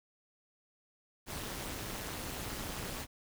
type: noise with amplitude modulation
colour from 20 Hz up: pink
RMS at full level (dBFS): -37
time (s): 1.26-3.07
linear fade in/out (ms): 50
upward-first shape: sine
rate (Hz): 212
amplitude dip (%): 85
effects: none